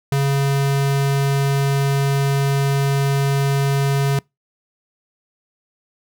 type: tone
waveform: square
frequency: 138.8 Hz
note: C#3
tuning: 3 cents sharp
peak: -16 dBFS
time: 0.12-4.19 s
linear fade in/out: 2 ms
effects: noise-tail reverb RT60 0.2 s tail -26 dB re dry